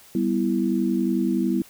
sine chord, E minor, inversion first, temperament equal, 196 / 246.9 / 329.6 Hz, G3 / B3 / E4, 0 / 0 / 0 cents, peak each -24 dBFS, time 0.15-1.62 s, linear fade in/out 2 ms, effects white hiss -50 dBFS RMS until 1.69 s

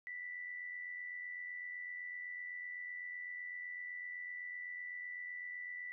sine tone with amplitude modulation, 1974 Hz, B6, 1 cent flat, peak -40 dBFS, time 0.07-5.92 s, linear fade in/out 0 ms, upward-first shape sine, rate 87.9 Hz, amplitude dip 50%, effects none

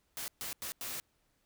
white noise bursts at uneven times, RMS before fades -40 dBFS, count 4, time 0.17-0.28 / 0.41-0.53 / 0.62-0.72 / 0.81-1 s, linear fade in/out 0 ms, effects pink hiss -75 dBFS RMS until 1.45 s

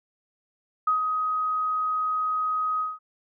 sine tone with ADSR envelope, 1258 Hz, D#6, 19 cents sharp, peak -18 dBFS, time 0.87-2.99 s, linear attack 6 ms, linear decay 120 ms, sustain -5 dB, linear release 190 ms, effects none

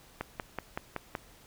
click train, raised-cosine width 0.5 ms, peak -18 dBFS, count 6, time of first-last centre 0.21-1.152 s, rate 5.31 Hz, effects pink hiss -57 dBFS RMS until 1.46 s

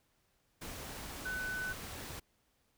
sine tone in noise, 1500 Hz, F#6, 23 cents sharp, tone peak -36 dBFS, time 1.25-1.73 s, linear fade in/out 10 ms, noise pink, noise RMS -45 dBFS, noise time 0.61-2.2 s, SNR +6 dB, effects pink hiss -75 dBFS RMS until 2.77 s

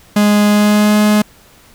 45% pulse tone with pitch glide, 207.7 to 210.6 Hz, G#3 to G#3, 0 to +24 cents, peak -8 dBFS, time 0.16-1.22 s, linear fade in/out 5 ms, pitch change +24 cents, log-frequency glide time 0.49-0.97 s, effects pink hiss -45 dBFS RMS until 1.74 s

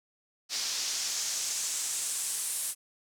pink noise with band-pass filter sweep, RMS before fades -33 dBFS, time 0.49-2.75 s, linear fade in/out 50 ms, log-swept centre 5100 to 9700 Hz, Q 2.1, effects none

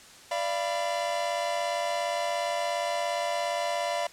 45% pulse chord, B diminished, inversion first, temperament equal with one note detuned, 587.3 / 684.5 / 987.8 Hz, D5 / F5 / B5, 0 / -35 / 0 cents, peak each -32 / -30 / -34 dBFS, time 0.31-4.07 s, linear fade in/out 5 ms, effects white hiss -50 dBFS RMS until 4.12 s + low-pass 8000 Hz 12 dB/octave

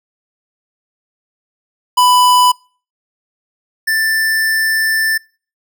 square tone pair in turn, 994 / 1771.1 Hz, B5 / A6, +11 / +11 cents, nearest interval minor seventh, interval 1000 cents, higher second, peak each -8 / -13 dBFS, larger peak first, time 1.97-2.52 / 3.87-5.18 s, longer second, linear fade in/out 10 ms, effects noise-tail reverb RT60 0.4 s tail -26 dB re dry

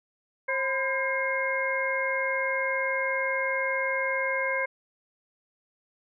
harmonic tone with a mistuned harmonic, 535 Hz, C5, 38 cents sharp, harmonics 1 / 2 / 3 / 4, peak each -30 / -33 / -31 / -29 dBFS, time 0.48-4.66 s, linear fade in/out 10 ms, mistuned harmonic 2, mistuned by -95 cents, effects none

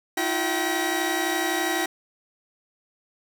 sawtooth tone cluster, 323 / 354.9 / 773 / 1915 Hz, E4 / F4 / G5 / A#6, -35 / +28 / -24 / +46 cents, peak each -25 dBFS, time 0.17-1.86 s, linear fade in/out 5 ms, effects none

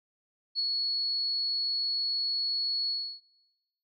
sine tone with ADSR envelope, 4373 Hz, C#8, 24 cents flat, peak -25 dBFS, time 0.55-3.21 s, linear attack 42 ms, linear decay 14 ms, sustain -3 dB, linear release 320 ms, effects noise-tail reverb RT60 0.9 s tail -19 dB re dry

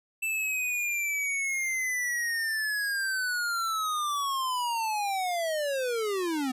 square linear sweep, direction down, 2656 to 249.2 Hz, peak -28 dBFS, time 0.22-6.52 s, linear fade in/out 10 ms, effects resampled to 32000 Hz

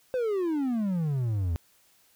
triangle exponential sweep, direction down, 523.3 to 79.4 Hz, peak -23 dBFS, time 0.14-1.56 s, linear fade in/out 0 ms, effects white hiss -63 dBFS RMS until 2.15 s

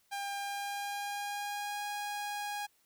sawtooth tone with pitch glide, 801 to 823 Hz, G5 to G#5, +37 to -16 cents, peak -32 dBFS, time 0.11-2.67 s, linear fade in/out 20 ms, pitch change +47 cents, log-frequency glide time 0.36-1.84 s, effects white hiss -71 dBFS RMS until 2.85 s

